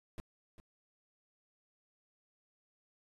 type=noise with echo; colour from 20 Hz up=brown; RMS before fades=-42 dBFS; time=0.18-0.2 s; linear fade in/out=0 ms; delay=400 ms; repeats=1; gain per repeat=-12 dB; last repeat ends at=0.6 s; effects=resampled to 32000 Hz